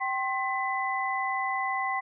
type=tone cluster; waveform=sine; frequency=775 / 1063 / 2005 Hz; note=G5 / C6 / B6; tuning=-20 / +27 / +26 cents; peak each=-31 dBFS; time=0-2.01 s; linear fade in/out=20 ms; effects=none